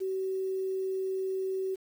sine tone with quantisation, 380.1 Hz, F#4, 47 cents sharp, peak -29 dBFS, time 0-1.76 s, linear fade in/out 20 ms, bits 9, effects none

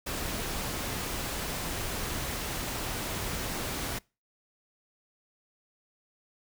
pink noise, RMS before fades -34 dBFS, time 0.06-3.99 s, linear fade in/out 10 ms, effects noise-tail reverb RT60 0.3 s tail -25 dB re dry

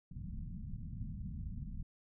pink low-pass noise, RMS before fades -43 dBFS, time 0.11-1.83 s, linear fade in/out 5 ms, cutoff 220 Hz, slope 48 dB/octave, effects none

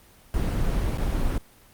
brown noise with dropouts, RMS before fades -24 dBFS, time 0.34-1.38 s, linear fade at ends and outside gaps 1 ms, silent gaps 0.975-0.982 s, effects pink hiss -54 dBFS RMS until 1.73 s + Opus 24 kbps

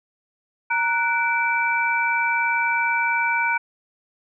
sine tone cluster, 931 / 1482 / 2319 Hz, A#5 / F#6 / D7, -2 / +2 / -22 cents, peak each -23 dBFS, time 0.7-3.58 s, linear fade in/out 10 ms, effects none

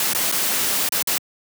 white noise with dropouts, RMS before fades -21 dBFS, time 0-1.18 s, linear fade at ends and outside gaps 1 ms, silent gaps 0.134-0.148 / 0.316-0.323 / 0.889-0.922 / 1.025-1.073 s, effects high-pass 150 Hz 12 dB/octave

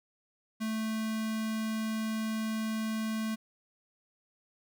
square tone with notch filter, 220 Hz, A3, in tune, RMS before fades -33 dBFS, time 0.6-3.36 s, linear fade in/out 20 ms, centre 580 Hz, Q 1.7, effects none

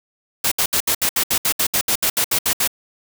white noise bursts, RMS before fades -18 dBFS, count 16, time 0.44-2.676 s, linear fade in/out 5 ms, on 76 ms, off 68 ms, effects none

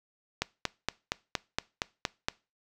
click train, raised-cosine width 0.2 ms, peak -10 dBFS, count 9, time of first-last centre 0.42-2.285 s, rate 4.29 Hz, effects noise-tail reverb RT60 0.3 s tail -22 dB re dry

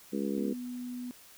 harmonic tone, 69.1 Hz, C#2, 5 cents flat, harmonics 3 / 4 / 5 / 6 / 7, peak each -33 / -35 / -37 / -39 / -40 dBFS, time 0.12-0.54 s, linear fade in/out 20 ms
sine tone, 246.9 Hz, B3, in tune, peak -36 dBFS, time 0.38-1.11 s, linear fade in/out 0 ms
effects white hiss -55 dBFS RMS until 1.37 s

